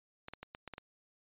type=clicks; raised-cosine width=0.3 ms; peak=-28 dBFS; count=7; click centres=0.284 / 0.336 / 0.43 / 0.549 / 0.677 / 0.737 / 0.781 s; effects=resampled to 8000 Hz